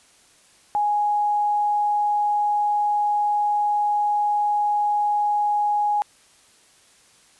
sine tone, 830.6 Hz, G#5, in tune, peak -18 dBFS, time 0.75-6.02 s, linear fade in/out 0 ms, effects white hiss -55 dBFS RMS until 7.39 s + resampled to 24000 Hz

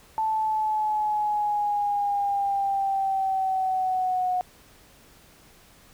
sine linear sweep, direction down, 880 to 728 Hz, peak -22 dBFS, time 0.18-4.41 s, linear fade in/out 0 ms, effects pink hiss -54 dBFS RMS until 5.93 s

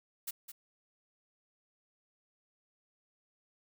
blue noise with echo, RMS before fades -38 dBFS, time 0.27-0.31 s, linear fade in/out 10 ms, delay 210 ms, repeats 1, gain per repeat -9 dB, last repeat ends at 0.52 s, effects none

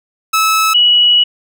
sawtooth / sine tone pair in turn, 1300 / 2928 Hz, E6 / F#7, -24 / -19 cents, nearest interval octave + major second, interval 1405 cents, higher second, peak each -6 dBFS, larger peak neither, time 0.33-0.74 / 0.74-1.24 s, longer second, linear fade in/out 10 ms, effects none

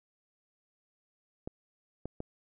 clicks, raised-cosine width 2 ms, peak -24 dBFS, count 3, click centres 1.475 / 2.056 / 2.204 s, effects none

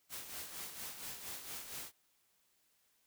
white noise with tremolo, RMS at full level -44 dBFS, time 0.09-1.92 s, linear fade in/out 50 ms, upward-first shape sine, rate 4.3 Hz, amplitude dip 55%, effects white hiss -75 dBFS RMS until 3.06 s

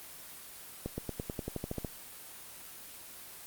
accelerating click train, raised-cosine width 2 ms, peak -21 dBFS, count 12, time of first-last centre 0.86-1.847 s, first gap 120 ms, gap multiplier 0.94, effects white hiss -48 dBFS RMS until 3.46 s + Opus 24 kbps

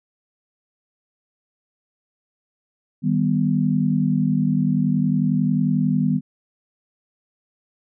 sine chord, Eb augmented, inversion none, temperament equal, 155.56 / 196 / 246.9 Hz, Eb3 / G3 / B3, 0 / 0 / 0 cents, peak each -21 dBFS, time 3.02-6.21 s, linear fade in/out 50 ms, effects none

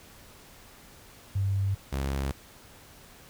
sine / sawtooth tone pair in turn, 98 / 68.22 Hz, G2 / C#2, 0 / -27 cents, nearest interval tritone, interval 627 cents, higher first, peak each -24 / -24 dBFS, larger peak neither, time 1.35-1.75 / 1.92-2.32 s, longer neither, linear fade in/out 10 ms, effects pink hiss -52 dBFS RMS until 3.29 s

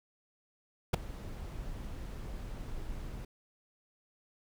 brown noise with ADSR envelope, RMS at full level -17 dBFS, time 0.93-3.25 s, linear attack 13 ms, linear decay 5 ms, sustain -24 dB, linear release 4 ms, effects none

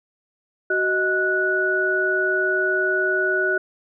sine tone cluster, 375.3 / 625 / 1472 Hz, F#4 / D#5 / F#6, +25 / +8 / -9 cents, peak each -23 / -27 / -20 dBFS, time 0.7-3.58 s, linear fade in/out 5 ms, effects none

